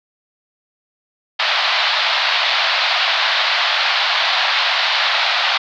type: band-pass noise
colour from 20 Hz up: white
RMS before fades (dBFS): -17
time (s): 1.39-5.58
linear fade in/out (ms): 10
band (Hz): 630 to 4400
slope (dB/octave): 48
effects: none